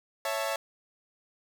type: chord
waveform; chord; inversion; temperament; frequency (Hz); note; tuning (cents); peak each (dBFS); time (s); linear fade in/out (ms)
sawtooth; A major; first; equal with one note detuned; 554.4 / 662.3 / 880; C#5 / E5 / A5; 0 / +8 / 0; -29 / -29 / -32; 0.25-0.56; 2
effects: none